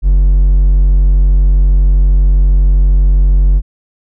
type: tone with hard clipping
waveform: triangle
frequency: 46.25 Hz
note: F#1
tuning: in tune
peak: -6 dBFS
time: 0.02-3.62 s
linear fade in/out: 50 ms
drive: 6 dB
effects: none